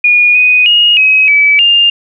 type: tone with pitch steps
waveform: sine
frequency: 2443 / 2490 / 2868 / 2543 / 2295 / 2807 Hz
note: D#7 / D#7 / F7 / D#7 / D7 / F7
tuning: -32 / +1 / +45 / +37 / -40 / +8 cents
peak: -4 dBFS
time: 0.04-1.9 s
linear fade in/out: 5 ms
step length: 310 ms
effects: none